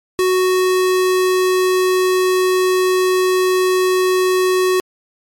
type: tone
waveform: square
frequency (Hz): 370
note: F#4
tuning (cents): 0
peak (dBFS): -13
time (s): 0.19-4.8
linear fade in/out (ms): 0
effects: MP3 64 kbps